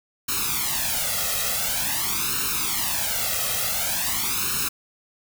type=noise with flanger; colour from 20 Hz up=white; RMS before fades=-25 dBFS; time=0.28-4.69 s; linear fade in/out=10 ms; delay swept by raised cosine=0.74 to 1.56 ms; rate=0.47 Hz; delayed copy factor=+0.95; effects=none